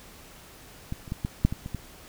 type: clicks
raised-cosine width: 5 ms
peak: -18 / -29 / -17 / -15 / -6 / -18 / -23 / -18 dBFS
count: 8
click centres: 0.924 / 1.078 / 1.121 / 1.249 / 1.45 / 1.525 / 1.661 / 1.747 s
effects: pink hiss -49 dBFS RMS until 2.08 s